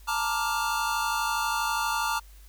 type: chord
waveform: square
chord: Bb major seventh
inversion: third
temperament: equal with one note detuned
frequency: 880 / 932.3 / 1174.7 / 1405.8 Hz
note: A5 / Bb5 / D6 / F6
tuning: 0 / 0 / 0 / +11 cents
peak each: -32 dBFS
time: 0.07-2.2 s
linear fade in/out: 20 ms
effects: added 50 Hz sine -47 dBFS peak until 2.48 s + white hiss -58 dBFS RMS until 2.48 s